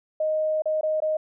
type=tone with dropouts; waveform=sine; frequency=622 Hz; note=D#5; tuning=1 cent flat; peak=-21 dBFS; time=0.2-1.17 s; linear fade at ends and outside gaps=5 ms; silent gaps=0.621-0.656 / 0.811-0.831 / 1.003-1.02 s; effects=none